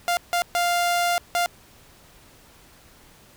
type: tone bursts at uneven times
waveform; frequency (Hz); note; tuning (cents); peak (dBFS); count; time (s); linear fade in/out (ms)
sawtooth; 698.5; F5; 0; -16; 4; 0.08-0.17 / 0.33-0.42 / 0.55-1.18 / 1.35-1.46; 0
effects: pink hiss -52 dBFS RMS until 3.36 s